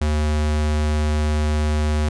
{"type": "tone", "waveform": "square", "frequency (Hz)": 75.7, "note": "D#2", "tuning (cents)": -47, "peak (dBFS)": -18, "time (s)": [0.01, 2.09], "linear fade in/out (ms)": 5, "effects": ["resampled to 22050 Hz"]}